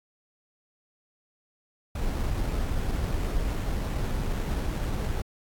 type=noise with sample-and-hold; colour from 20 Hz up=brown; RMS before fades=-28 dBFS; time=1.95-5.22 s; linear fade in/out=5 ms; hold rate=4900 Hz; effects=AAC 64 kbps